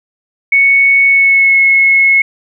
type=tone with pitch glide; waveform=sine; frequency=2217 to 2181 Hz; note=C#7 to C#7; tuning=0 to -29 cents; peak=-5 dBFS; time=0.52-2.22 s; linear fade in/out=5 ms; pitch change=-29 cents; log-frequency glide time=1.06-1.59 s; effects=none